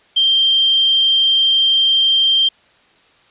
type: tone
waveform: sine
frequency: 3163 Hz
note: G7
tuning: 15 cents sharp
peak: -10 dBFS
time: 0.16-2.49 s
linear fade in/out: 10 ms
effects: white hiss -52 dBFS RMS until 3.3 s + resampled to 8000 Hz